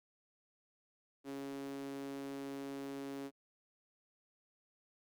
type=tone with high-pass filter; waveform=sawtooth; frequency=138.2 Hz; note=C#3; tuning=5 cents flat; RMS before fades=-44 dBFS; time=1.24-3.31 s; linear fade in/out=50 ms; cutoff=320 Hz; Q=7.3; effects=Opus 48 kbps